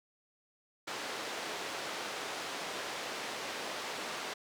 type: band-pass noise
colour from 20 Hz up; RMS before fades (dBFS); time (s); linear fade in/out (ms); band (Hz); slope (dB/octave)
pink; -40; 0.87-4.34; 10; 410 to 5700; 12
effects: none